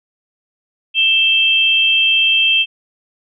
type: tone pair together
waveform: sine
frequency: 2648 / 3169 Hz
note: E7 / G7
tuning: +7 / +18 cents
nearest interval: minor third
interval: 311 cents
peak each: -13 dBFS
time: 0.94-2.66 s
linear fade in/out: 50 ms
effects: none